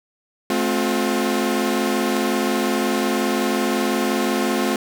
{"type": "tone cluster", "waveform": "sawtooth", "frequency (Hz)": [215.7, 261.3, 356.1], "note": ["A3", "C4", "F4"], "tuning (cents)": [-34, -2, 34], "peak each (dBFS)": -19, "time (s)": [0.5, 4.76], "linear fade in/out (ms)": 2, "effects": []}